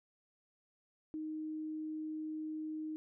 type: tone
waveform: sine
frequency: 311.1 Hz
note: D#4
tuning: in tune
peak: -38 dBFS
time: 1.14-2.96 s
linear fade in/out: 0 ms
effects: none